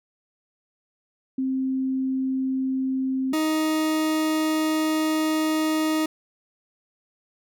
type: tone pair in turn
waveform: sine / 40% pulse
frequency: 263.1 / 312.9 Hz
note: C4 / D#4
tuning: +10 / +10 cents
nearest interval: minor third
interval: 300 cents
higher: second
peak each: -22 / -20 dBFS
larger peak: second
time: 1.38-3.33 / 3.33-6.06 s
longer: second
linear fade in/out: 5 ms
effects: none